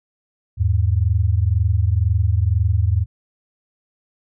sine tone pair together, 81.69 / 103.7 Hz, E2 / G#2, -15 / -2 cents, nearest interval major third, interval 413 cents, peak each -17 dBFS, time 0.57-3.06 s, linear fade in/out 50 ms, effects none

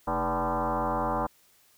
sine tone with frequency modulation, 131.5 Hz, C3, 9 cents sharp, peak -25 dBFS, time 0.07-1.27 s, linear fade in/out 10 ms, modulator 178 Hz, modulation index 6.1, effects white hiss -62 dBFS RMS until 1.77 s

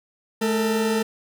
40% pulse tone pair together, 215.9 / 451.1 Hz, A3 / A4, -33 / +43 cents, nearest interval octave + minor second, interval 1276 cents, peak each -22 dBFS, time 0.41-1.03 s, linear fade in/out 10 ms, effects none

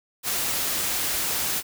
white noise, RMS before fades -26 dBFS, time 0.23-1.63 s, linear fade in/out 50 ms, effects none

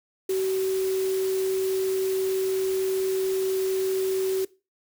sine tone in noise, 380 Hz, F#4, 46 cents sharp, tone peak -22 dBFS, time 0.29-4.45 s, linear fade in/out 5 ms, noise white, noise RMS -38 dBFS, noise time 0.29-4.45 s, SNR +13 dB, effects noise-tail reverb RT60 0.3 s tail -21 dB re dry

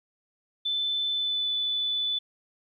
sine tone with pitch glide, 3520 to 3486 Hz, A7 to A7, 0 to -17 cents, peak -25 dBFS, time 0.65-2.19 s, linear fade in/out 10 ms, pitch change -17 cents, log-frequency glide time 1.11-1.51 s, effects 11-bit

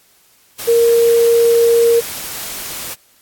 sine tone in noise, 466.2 Hz, A#4, in tune, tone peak -8 dBFS, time 0.67-2.01 s, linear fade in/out 20 ms, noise white, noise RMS -26 dBFS, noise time 0.58-2.95 s, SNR +15 dB, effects white hiss -52 dBFS RMS until 3.21 s + AAC 64 kbps

